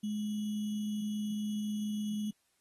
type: tone with sample-and-hold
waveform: sine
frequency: 210.4 Hz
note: G#3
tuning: 23 cents sharp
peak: -32 dBFS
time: 0.03-2.31 s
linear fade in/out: 10 ms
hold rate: 3150 Hz
effects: white hiss -75 dBFS RMS until 2.6 s + AAC 32 kbps